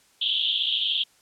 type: band-pass noise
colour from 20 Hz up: pink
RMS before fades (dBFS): -25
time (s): 0.21-1.04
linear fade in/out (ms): 10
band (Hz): 3000 to 3600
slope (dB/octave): 96
effects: white hiss -60 dBFS RMS until 1.21 s + low-pass 10000 Hz 12 dB/octave